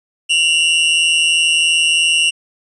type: tone pair together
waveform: 45% pulse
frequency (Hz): 2749 / 2912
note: F7 / F#7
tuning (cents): -28 / -28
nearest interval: minor second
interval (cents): 100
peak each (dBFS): -14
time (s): 0.29-2.31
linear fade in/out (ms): 20
effects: resampled to 22050 Hz